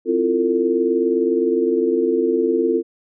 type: chord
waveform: sine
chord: F major seventh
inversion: second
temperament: equal with one note detuned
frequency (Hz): 261.6 / 329.6 / 349.2 / 449.2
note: C4 / E4 / F4 / A4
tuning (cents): 0 / 0 / 0 / +36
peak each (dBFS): -23 / -24 / -19 / -19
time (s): 0.05-2.83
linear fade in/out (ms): 50
effects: none